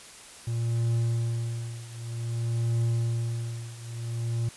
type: tone with tremolo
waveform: triangle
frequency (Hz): 116.54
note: A#2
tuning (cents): 0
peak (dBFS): -20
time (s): 0.47-4.49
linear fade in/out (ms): 5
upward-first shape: triangle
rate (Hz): 0.53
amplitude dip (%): 90
effects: white hiss -47 dBFS RMS until 4.56 s + resampled to 24000 Hz